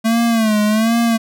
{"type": "tone with vibrato", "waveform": "square", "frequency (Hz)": 221.5, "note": "A3", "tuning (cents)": 12, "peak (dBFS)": -13, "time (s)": [0.04, 1.18], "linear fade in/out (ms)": 20, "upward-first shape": "sine", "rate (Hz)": 1.3, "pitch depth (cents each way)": 94, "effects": []}